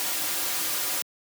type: noise with comb filter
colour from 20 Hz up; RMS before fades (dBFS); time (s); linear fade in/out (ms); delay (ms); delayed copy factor
white; -28; 0-1.02; 0; 4.6; -0.6
effects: high-pass 200 Hz 12 dB/octave